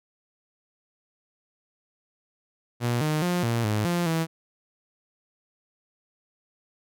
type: tone with pitch steps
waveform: sawtooth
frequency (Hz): 120.1 / 153.6 / 177.3 / 116.8 / 106.4 / 173.9 / 163.1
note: B2 / D#3 / F3 / A#2 / G#2 / F3 / E3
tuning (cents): -48 / -22 / +26 / +4 / +42 / -7 / -18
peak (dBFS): -19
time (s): 2.8-4.27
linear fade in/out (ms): 50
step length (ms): 210
effects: none